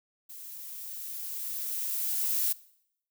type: noise with level ramp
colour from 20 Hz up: violet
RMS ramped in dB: -45 to -27 dBFS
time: 0.29-2.53 s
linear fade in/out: 10 ms
effects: noise-tail reverb RT60 0.7 s tail -20 dB re dry